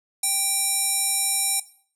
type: tone with band-pass filter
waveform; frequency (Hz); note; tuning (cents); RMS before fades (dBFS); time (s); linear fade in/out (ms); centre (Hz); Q
square; 784; G5; 0; -23; 0.23-1.6; 5; 9400; 4.5
effects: noise-tail reverb RT60 0.5 s tail -17 dB re dry